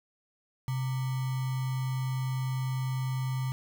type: tone with sample-and-hold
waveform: sine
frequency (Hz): 130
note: C3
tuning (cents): -11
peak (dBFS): -28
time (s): 0.68-3.52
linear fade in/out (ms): 0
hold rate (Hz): 1050
effects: none